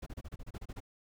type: noise bursts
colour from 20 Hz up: brown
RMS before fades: -42 dBFS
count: 11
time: 0.02-0.804 s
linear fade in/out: 10 ms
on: 44 ms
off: 30 ms
effects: none